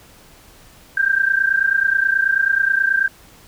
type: tone pair together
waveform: sine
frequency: 1568 / 1597.3 Hz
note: G6 / G6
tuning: 0 / +32 cents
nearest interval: unison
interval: 32 cents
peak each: -17 / -17 dBFS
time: 0.97-3.08 s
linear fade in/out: 5 ms
effects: pink hiss -47 dBFS RMS until 3.47 s